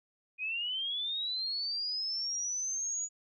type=linear sweep; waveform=sine; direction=up; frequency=2463 to 6870 Hz; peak=-32 dBFS; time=0.38-3.09 s; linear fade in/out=50 ms; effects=none